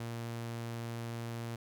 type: tone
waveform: sawtooth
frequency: 116.54 Hz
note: A#2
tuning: in tune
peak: -34 dBFS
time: 0-1.56 s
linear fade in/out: 5 ms
effects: none